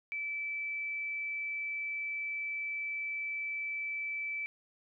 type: tone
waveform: sine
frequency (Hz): 2315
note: D7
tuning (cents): -25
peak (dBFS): -34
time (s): 0.12-4.46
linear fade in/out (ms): 0
effects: none